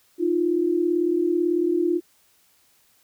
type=tone pair together; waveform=sine; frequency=311.1 / 349.2 Hz; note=D#4 / F4; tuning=0 / 0 cents; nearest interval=major second; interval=200 cents; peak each=-24 / -20 dBFS; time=0.18-2.01 s; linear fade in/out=50 ms; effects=white hiss -61 dBFS RMS until 3.03 s